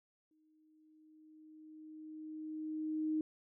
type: tone with exponential growth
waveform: sine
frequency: 311.1 Hz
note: D#4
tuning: in tune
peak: -31 dBFS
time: 0.31-3.21 s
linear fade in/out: 2 ms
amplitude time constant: 630 ms
effects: none